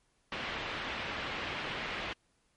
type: low-pass noise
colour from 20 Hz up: white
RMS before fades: -38 dBFS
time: 0.32-2.13 s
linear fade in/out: 2 ms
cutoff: 3100 Hz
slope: 24 dB/octave
effects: pink hiss -73 dBFS RMS until 2.56 s + MP3 48 kbps